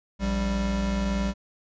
square tone pair together, 58.16 / 196 Hz, A#1 / G3, -3 / 0 cents, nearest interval octave + major sixth, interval 2103 cents, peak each -28 / -27 dBFS, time 0.19-1.34 s, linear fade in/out 50 ms, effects resampled to 16000 Hz

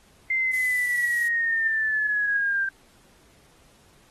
sine linear sweep, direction down, 2093 to 1572 Hz, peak -21 dBFS, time 0.3-2.69 s, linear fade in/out 5 ms
violet noise, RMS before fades -35 dBFS, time 0.53-1.28 s, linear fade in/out 5 ms
effects pink hiss -58 dBFS RMS until 4.1 s + AAC 32 kbps

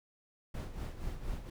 brown noise with tremolo, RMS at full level -37 dBFS, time 0.54-1.5 s, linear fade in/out 5 ms, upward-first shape sine, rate 4.2 Hz, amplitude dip 65%, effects none

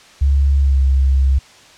sine tone with pitch glide, 69.5 to 67.06 Hz, C#2 to C2, +5 to +43 cents, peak -10 dBFS, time 0.21-1.39 s, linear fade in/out 10 ms, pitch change -62 cents, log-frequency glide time 0.6-0.8 s, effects white hiss -44 dBFS RMS until 1.77 s + low-pass 6000 Hz 12 dB/octave

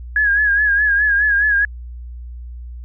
sine tone with vibrato, 1663 Hz, G#6, 2 cents sharp, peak -12 dBFS, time 0.16-1.65 s, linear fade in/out 2 ms, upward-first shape sine, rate 4.8 Hz, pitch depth 61 cents each way, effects added 60 Hz sine -29 dBFS peak until 2.84 s

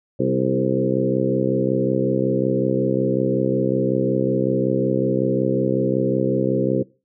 harmonic tone with a mistuned harmonic, 65.41 Hz, C2, in tune, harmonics 2 / 3 / 4 / 5 / 6 / 7 / 8, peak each -25 / -25 / -25 / -25 / -25 / -25 / -25 dBFS, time 0.19-6.83 s, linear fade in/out 10 ms, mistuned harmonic 5, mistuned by +21 cents, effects noise-tail reverb RT60 0.3 s tail -21 dB re dry

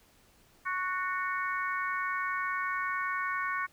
harmonic tone with a mistuned harmonic, 369.6 Hz, F#4, 2 cents flat, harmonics 3 / 4 / 5 / 6, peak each -33 / -35 / -37 / -39 dBFS, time 0.65-3.67 s, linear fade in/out 20 ms, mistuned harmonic 5, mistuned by -17 cents, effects pink hiss -63 dBFS RMS until 3.72 s

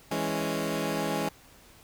15% pulse chord, C# minor, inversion first, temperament equal, 164.81 / 207.7 / 277.2 Hz, E3 / G#3 / C#4, 0 / 0 / 0 cents, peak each -26 dBFS, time 0.11-1.29 s, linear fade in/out 5 ms, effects pink hiss -55 dBFS RMS until 1.83 s

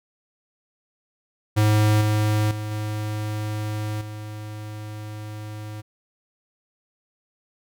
square tone with level steps, 106.5 Hz, G#2, 44 cents sharp, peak -16 / -19 / -28 / -26 / -33 dBFS, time 1.56-5.82 s, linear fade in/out 20 ms, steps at 2.01 / 2.51 / 2.71 / 4.01 s, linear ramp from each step 2 ms, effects none

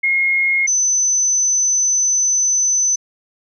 sine tone pair in turn, 2151 / 6065 Hz, C7 / F#8, +47 / +42 cents, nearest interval octave + tritone, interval 1795 cents, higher second, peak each -13 dBFS, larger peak neither, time 0.03-0.67 / 0.67-2.96 s, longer second, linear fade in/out 10 ms, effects none

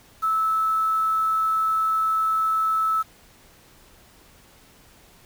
sine tone with quantisation, 1306 Hz, E6, 17 cents flat, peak -19 dBFS, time 0.22-3.03 s, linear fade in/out 20 ms, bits 7, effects pink hiss -53 dBFS RMS until 5.25 s

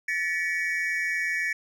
triangle tone cluster, 1749 / 1917 / 2254 Hz, A6 / A#6 / C#7, -11 / +48 / +28 cents, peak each -28 dBFS, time 0.08-1.53 s, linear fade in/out 5 ms, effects none

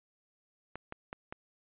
clicks, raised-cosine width 0.5 ms, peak -25 dBFS, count 4, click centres 0.756 / 0.924 / 1.129 / 1.325 s, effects resampled to 8000 Hz

